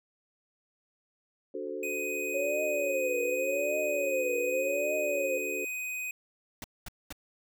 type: chord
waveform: sine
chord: D dominant seventh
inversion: none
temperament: equal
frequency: 293.7 / 370 / 440 / 523.3 Hz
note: D4 / F#4 / A4 / C5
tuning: 0 / 0 / 0 / 0 cents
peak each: -42 / -38 / -38 / -40 dBFS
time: 1.54-5.65 s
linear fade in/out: 5 ms
type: tone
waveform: square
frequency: 2500 Hz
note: D#7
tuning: 8 cents sharp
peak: -34 dBFS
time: 1.83-6.11 s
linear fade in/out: 2 ms
type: tone with vibrato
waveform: sine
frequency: 544 Hz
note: C#5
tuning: 33 cents flat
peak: -29 dBFS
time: 2.34-5.38 s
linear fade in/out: 5 ms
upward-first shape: triangle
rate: 0.86 Hz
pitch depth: 220 cents each way
type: noise bursts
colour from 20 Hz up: pink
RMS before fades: -40 dBFS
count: 3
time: 6.62-7.126 s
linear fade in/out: 2 ms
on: 22 ms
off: 220 ms
effects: none